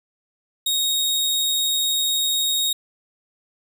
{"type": "tone", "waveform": "sawtooth", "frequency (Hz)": 3752, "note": "A#7", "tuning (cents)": 11, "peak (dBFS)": -16, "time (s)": [0.66, 2.73], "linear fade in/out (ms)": 5, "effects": []}